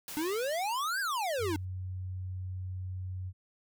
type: noise with exponential decay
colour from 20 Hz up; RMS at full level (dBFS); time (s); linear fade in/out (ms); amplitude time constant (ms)
white; -41; 0.08-1.65; 1; 340
type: exponential two-way sweep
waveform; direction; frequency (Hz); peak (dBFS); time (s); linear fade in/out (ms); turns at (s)
square; up then down; 293.7 to 1661.2 to 293.7; -31; 0.17-1.56; 0; 1
type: tone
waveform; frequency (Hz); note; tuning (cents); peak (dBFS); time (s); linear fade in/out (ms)
sine; 92.5; F#2; 0; -35; 1.38-3.33; 50
effects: none

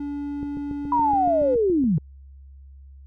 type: tone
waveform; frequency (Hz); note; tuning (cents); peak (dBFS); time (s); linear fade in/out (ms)
triangle; 287; D4; -40; -25; 0-1.55; 5
type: click train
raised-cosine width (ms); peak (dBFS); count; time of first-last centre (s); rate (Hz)
3; -22; 12; 0.43-1.981; 7.09
type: linear sweep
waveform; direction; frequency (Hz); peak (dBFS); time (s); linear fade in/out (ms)
sine; down; 987.8 to 140.6; -17; 0.92-1.98; 2
effects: added 68 Hz sine -42 dBFS peak until 3.06 s

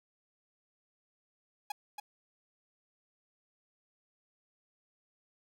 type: tone with echo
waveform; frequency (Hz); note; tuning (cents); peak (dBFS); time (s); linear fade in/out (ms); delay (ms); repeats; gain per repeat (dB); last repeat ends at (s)
45% pulse; 830.6; G#5; 0; -34; 1.7-1.72; 5; 280; 1; -5; 2
effects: none

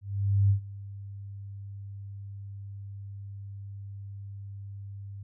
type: tone with ADSR envelope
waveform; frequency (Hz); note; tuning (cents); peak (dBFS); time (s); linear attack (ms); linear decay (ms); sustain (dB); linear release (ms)
sine; 99.5; G2; +26; -18; 0.01-5.23; 490; 100; -20; 4
effects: none

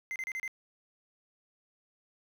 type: tone bursts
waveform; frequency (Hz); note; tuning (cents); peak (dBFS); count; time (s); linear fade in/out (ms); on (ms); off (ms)
triangle; 2074; C7; -16; -32; 5; 0.11-0.478; 0; 48; 32
effects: 10-bit

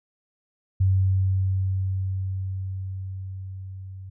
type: tone with level ramp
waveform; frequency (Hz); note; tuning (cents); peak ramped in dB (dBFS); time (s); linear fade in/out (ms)
sine; 95; F#2; +46; -16 to -36; 0.8-4.1; 10
effects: none

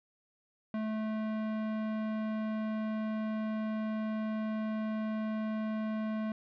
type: tone with tanh clipping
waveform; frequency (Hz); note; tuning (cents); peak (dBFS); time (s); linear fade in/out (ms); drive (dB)
sine; 217.4; A3; -21; -34; 0.74-6.32; 2; 18
effects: none

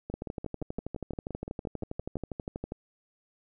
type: two click trains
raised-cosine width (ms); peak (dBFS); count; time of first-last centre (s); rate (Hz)
2; -21 / -23; 33 / 13; 0.14-2.721 / 0.1-2.169; 12.4 / 5.8
effects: none

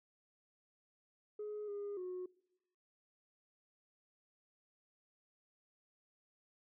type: tone with pitch steps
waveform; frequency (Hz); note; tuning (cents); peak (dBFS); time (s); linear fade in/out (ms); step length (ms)
sine; 420.6 / 407.3 / 364.9; G#4 / G#4 / F#4; +22 / -34 / -24; -39; 1.39-2.26; 5; 290
effects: noise-tail reverb RT60 0.9 s tail -23 dB re dry + tanh soft clip ceiling -38 dBFS

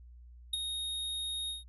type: tone with ADSR envelope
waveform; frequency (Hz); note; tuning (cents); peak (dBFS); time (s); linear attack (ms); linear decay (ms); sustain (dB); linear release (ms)
square; 3729; A#7; 0; -28; 0.53-1.64; 6; 19; -7; 150
effects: added 60 Hz sine -50 dBFS peak until 1.68 s + resampled to 32000 Hz

